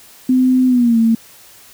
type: tone with pitch glide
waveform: sine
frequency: 256 to 226.8 Hz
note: C4 to A#3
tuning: -38 to -47 cents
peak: -9 dBFS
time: 0.29-1.15 s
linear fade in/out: 5 ms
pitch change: -209 cents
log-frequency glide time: 0.67-0.98 s
effects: white hiss -43 dBFS RMS until 1.73 s